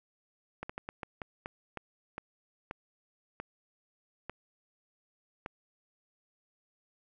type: slowing click train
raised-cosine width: 0.5 ms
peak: -23 dBFS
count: 13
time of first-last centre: 0.63-5.461 s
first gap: 65 ms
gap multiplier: 1.3
effects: none